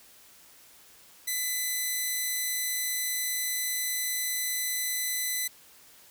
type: tone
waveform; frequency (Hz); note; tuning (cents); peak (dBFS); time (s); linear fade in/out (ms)
5% pulse; 2005; B6; +26; -18; 1.27-5.48; 10
effects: white hiss -55 dBFS RMS until 6.1 s